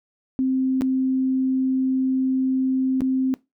sine tone with dropouts, 261.6 Hz, C4, in tune, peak -18 dBFS, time 0.39-3.34 s, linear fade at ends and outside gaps 0 ms, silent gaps 0.81-0.819 / 3.007-3.018 s, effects noise-tail reverb RT60 0.2 s tail -20 dB re dry

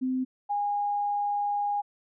sine tone pair in turn, 257.9 / 818.8 Hz, C4 / G#5, -25 / -25 cents, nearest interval octave + minor sixth, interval 2000 cents, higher second, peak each -25 dBFS, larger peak neither, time 0.01-0.25 / 0.49-1.82 s, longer second, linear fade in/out 20 ms, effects none

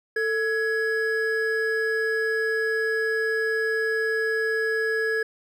triangle tone pair together, 444.4 / 1676 Hz, A4 / G#6, +17 / +15 cents, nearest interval octave + major seventh, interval 2298 cents, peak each -23 dBFS, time 0.16-5.23 s, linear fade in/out 5 ms, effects none

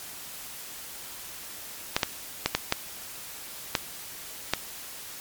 clicks, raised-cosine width 0.2 ms, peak -4 dBFS, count 7, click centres 1.965 / 2.032 / 2.46 / 2.55 / 2.724 / 3.752 / 4.536 s, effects white hiss -41 dBFS RMS until 5.2 s + MP3 96 kbps

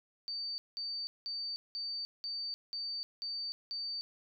sine tone bursts, 4598 Hz, D8, 37 cents flat, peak -36 dBFS, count 8, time 0.28-4.01 s, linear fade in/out 0 ms, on 300 ms, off 190 ms, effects none

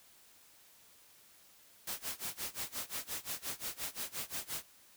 white noise with tremolo, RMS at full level -38 dBFS, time 1.87-4.63 s, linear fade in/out 5 ms, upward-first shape sine, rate 5.7 Hz, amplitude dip 95%, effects white hiss -62 dBFS RMS until 4.96 s

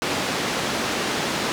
pink band-pass noise, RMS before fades -25 dBFS, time 0.02-1.52 s, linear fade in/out 0 ms, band 200 to 6000 Hz, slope 12 dB/octave, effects none

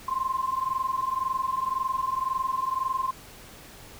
sine tone pair together, 1040 / 1061.9 Hz, C6 / C6, -11 / +25 cents, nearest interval unison, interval 36 cents, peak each -28 dBFS, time 0.08-3.11 s, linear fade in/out 5 ms, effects pink hiss -47 dBFS RMS until 3.99 s

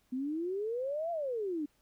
sine exponential two-way sweep, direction up then down, 247.9 to 696 to 284.2 Hz, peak -32 dBFS, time 0.12-1.66 s, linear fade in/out 10 ms, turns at 1.11 s, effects pink hiss -72 dBFS RMS until 1.81 s

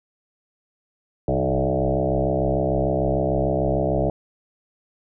sine tone with frequency modulation, 368.5 Hz, F#4, 7 cents flat, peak -18 dBFS, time 1.28-4.1 s, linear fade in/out 2 ms, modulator 66.7 Hz, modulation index 4.8, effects none

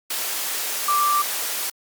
sine tone in noise, 1174.7 Hz, D6, in tune, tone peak -17 dBFS, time 0.88-1.22 s, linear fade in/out 5 ms, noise white, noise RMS -26 dBFS, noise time 0.1-1.7 s, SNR +6 dB, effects high-pass 400 Hz 12 dB/octave + Opus 48 kbps

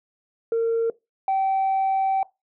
sine tone pair in turn, 457.9 / 771.9 Hz, A#4 / G5, -31 / -27 cents, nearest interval major sixth, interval 904 cents, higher second, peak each -17 dBFS, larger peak neither, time 0.52-0.9 / 1.28-2.23 s, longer second, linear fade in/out 2 ms, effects noise-tail reverb RT60 0.2 s tail -20 dB re dry + tanh soft clip ceiling -17 dBFS

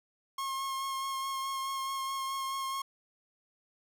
45% pulse tone with vibrato, 1078 Hz, C#6, 49 cents flat, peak -33 dBFS, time 0.38-2.82 s, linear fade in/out 5 ms, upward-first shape sine, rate 4.7 Hz, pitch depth 15 cents each way, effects none

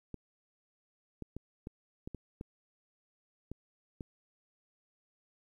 clicks, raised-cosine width 3 ms, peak -28 dBFS, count 9, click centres 0.143 / 1.223 / 1.366 / 1.671 / 2.075 / 2.147 / 2.411 / 3.516 / 4.008 s, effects 11-bit

